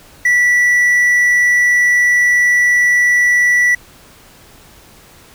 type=tone; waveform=triangle; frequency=1957 Hz; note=B6; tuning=16 cents flat; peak=-7 dBFS; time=0.25-3.75 s; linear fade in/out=5 ms; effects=pink hiss -43 dBFS RMS until 5.34 s